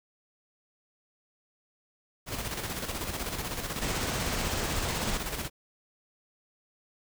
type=noise with tremolo; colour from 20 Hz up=pink; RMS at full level=-33 dBFS; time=2.26-5.5 s; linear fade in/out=50 ms; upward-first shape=square; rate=16 Hz; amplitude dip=45%
type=low-pass noise; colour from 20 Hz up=pink; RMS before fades=-33 dBFS; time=3.81-5.18 s; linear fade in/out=10 ms; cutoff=9000 Hz; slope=96 dB/octave
effects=none